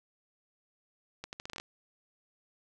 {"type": "accelerating click train", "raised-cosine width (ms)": 0.2, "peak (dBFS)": -23, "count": 9, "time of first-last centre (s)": [1.24, 1.6], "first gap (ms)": 89, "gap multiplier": 0.79, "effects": []}